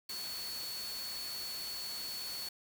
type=tone in noise; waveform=sine; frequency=4419 Hz; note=C#8; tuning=6 cents flat; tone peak=-40 dBFS; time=0.09-2.49 s; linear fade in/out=5 ms; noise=white; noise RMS=-45 dBFS; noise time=0.09-2.49 s; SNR=+2 dB; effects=none